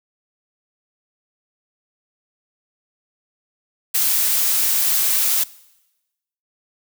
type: noise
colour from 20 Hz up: blue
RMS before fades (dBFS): -18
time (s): 3.94-5.44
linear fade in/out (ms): 10
effects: noise-tail reverb RT60 1.0 s tail -21 dB re dry